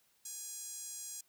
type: tone with high-pass filter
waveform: sawtooth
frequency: 827 Hz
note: G#5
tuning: 8 cents flat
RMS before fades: -45 dBFS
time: 0.25-1.21 s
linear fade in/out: 5 ms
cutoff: 7100 Hz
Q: 3.3
effects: white hiss -72 dBFS RMS until 1.28 s